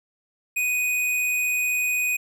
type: tone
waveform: square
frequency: 2489 Hz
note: D#7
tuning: in tune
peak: -22 dBFS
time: 0.56-2.17 s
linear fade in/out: 10 ms
effects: none